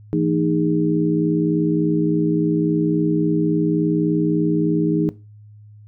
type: tone cluster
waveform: sine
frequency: 165.6 / 225.3 / 308.8 / 409.6 Hz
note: E3 / A3 / D#4 / G#4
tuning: +8 / +41 / -13 / -24 cents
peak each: -21 / -26 / -19 / -25 dBFS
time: 0.13-5.09 s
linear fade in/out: 0 ms
effects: noise-tail reverb RT60 0.3 s tail -19 dB re dry + added 105 Hz sine -41 dBFS peak until 5.87 s